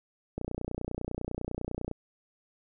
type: click train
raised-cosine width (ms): 2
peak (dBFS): -20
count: 47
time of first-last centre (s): 0.38-1.913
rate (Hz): 30
effects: none